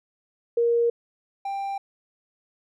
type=tone pair in turn; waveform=sine / triangle; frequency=469.7 / 789.9 Hz; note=A#4 / G5; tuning=+13 / +13 cents; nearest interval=major sixth; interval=900 cents; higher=second; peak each=-18 / -25 dBFS; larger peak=first; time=0.57-0.9 / 1.45-1.78 s; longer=neither; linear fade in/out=5 ms; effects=none